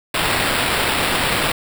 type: noise with sample-and-hold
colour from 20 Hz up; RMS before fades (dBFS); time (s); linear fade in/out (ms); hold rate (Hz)
violet; -19; 0.14-1.52; 5; 6300
effects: none